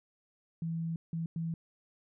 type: tone bursts at uneven times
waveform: sine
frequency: 164.81 Hz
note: E3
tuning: in tune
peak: -32 dBFS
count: 3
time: 0.62-0.96 / 1.13-1.26 / 1.36-1.54 s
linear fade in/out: 2 ms
effects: none